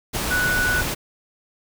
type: tone in noise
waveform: sine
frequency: 1478 Hz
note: F#6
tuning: 2 cents flat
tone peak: -19 dBFS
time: 0.3-0.82 s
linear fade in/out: 20 ms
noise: pink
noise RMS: -25 dBFS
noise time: 0.13-0.95 s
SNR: +3 dB
effects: none